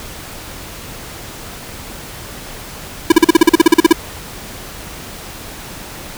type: tone bursts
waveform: square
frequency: 329.6 Hz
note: E4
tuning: in tune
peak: -3 dBFS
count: 14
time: 3.1-3.927 s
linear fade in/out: 5 ms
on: 21 ms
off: 41 ms
effects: pink hiss -31 dBFS RMS until 6.17 s